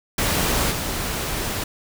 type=noise with level steps; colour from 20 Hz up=pink; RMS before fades=-21 / -26 dBFS; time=0.18-1.64 s; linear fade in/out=5 ms; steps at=0.7 s; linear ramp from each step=20 ms; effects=none